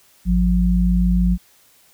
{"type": "tone pair together", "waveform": "sine", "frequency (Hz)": [53.28, 179.2], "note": ["G#1", "F3"], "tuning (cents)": [45, 45], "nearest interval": "octave + major sixth", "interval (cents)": 2100, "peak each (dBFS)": -16, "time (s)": [0.25, 1.38], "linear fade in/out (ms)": 50, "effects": ["white hiss -54 dBFS RMS until 1.93 s"]}